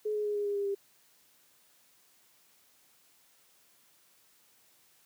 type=tone with pitch steps; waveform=sine; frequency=425 / 420.4 / 415.8 / 411.2 / 406.7 / 402.3 / 397.9 Hz; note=G#4 / G#4 / G#4 / G#4 / G#4 / G4 / G4; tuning=+40 / +21 / +2 / -17 / -36 / +45 / +26 cents; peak=-29 dBFS; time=0.05-0.75 s; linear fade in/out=10 ms; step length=100 ms; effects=white hiss -65 dBFS RMS until 5.05 s + high-pass 100 Hz 12 dB/octave